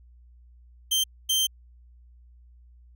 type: tone bursts at uneven times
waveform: sawtooth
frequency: 3136 Hz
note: G7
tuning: in tune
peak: -18 dBFS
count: 2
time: 0.91-1.04 / 1.29-1.47 s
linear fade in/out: 10 ms
effects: added 60 Hz sine -50 dBFS peak until 2.95 s